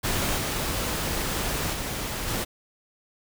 pink noise with level steps, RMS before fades -26 / -28 / -31 / -28 dBFS, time 0.03-2.45 s, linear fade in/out 20 ms, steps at 0.38 / 1.73 / 2.28 s, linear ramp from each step 2 ms, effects none

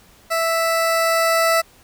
20% pulse tone with level ramp, 659.3 Hz, E5, in tune, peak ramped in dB -13 to -9 dBFS, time 0.3-1.62 s, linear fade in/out 20 ms, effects pink hiss -51 dBFS RMS until 1.83 s

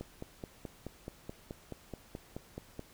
click train, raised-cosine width 2 ms, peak -27 dBFS, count 14, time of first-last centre 0.01-2.794 s, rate 4.67 Hz, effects pink hiss -59 dBFS RMS until 2.93 s

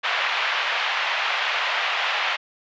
white band-pass noise, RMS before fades -24 dBFS, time 0.03-2.37 s, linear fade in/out 20 ms, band 680 to 3100 Hz, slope 24 dB/octave, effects resampled to 16000 Hz

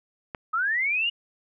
click, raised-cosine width 0.5 ms, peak -18 dBFS, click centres 0.348 s
sine linear sweep, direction up, 1244.5 to 2900 Hz, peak -22 dBFS, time 0.53-1.1 s, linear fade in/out 10 ms
effects none

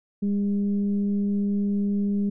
sine tone with frequency modulation, 201.6 Hz, G3, 49 cents sharp, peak -21 dBFS, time 0.22-2.3 s, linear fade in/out 10 ms, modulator 204 Hz, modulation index 0.36, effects none

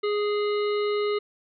harmonic tone, 415.3 Hz, G#4, in tune, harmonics 1 / 3 / 5 / 7 / 9 / 10, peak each -23 / -33 / -37 / -40 / -42 / -43 dBFS, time 0.03-1.19 s, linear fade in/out 10 ms, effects none

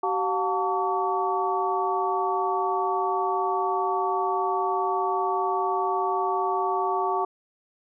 sine tone cluster, 381.3 / 717 / 892 / 1136 Hz, G4 / F5 / A5 / C#6, -48 / +45 / +23 / +42 cents, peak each -28 dBFS, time 0.03-7.25 s, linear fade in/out 5 ms, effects none

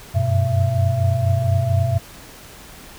sine tone cluster, 92.6 / 96.9 / 124.3 / 672 Hz, F#2 / G2 / B2 / E5, +2 / -20 / +12 / +33 cents, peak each -23 / -19 / -19 / -25 dBFS, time 0.14-1.99 s, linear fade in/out 20 ms, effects pink hiss -41 dBFS RMS until 2.98 s

